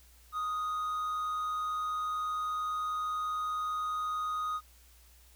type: tone with amplitude modulation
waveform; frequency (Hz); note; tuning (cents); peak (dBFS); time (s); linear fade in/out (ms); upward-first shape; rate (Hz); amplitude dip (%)
triangle; 1244.5; D#6; 0; -28; 0.32-4.61; 50; sine; 160; 30
effects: added 60 Hz sine -58 dBFS peak until 5.35 s + white hiss -62 dBFS RMS until 5.35 s